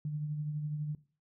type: tone with tremolo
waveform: sine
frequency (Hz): 150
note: D3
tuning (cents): +37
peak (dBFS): -31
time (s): 0.05-0.95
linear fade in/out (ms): 2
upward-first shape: triangle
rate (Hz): 12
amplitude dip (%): 45
effects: noise-tail reverb RT60 0.4 s tail -18 dB re dry